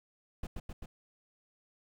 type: noise with echo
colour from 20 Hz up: brown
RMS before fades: -37 dBFS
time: 0.43-0.47 s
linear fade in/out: 5 ms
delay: 130 ms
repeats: 3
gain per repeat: -2 dB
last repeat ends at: 0.86 s
effects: none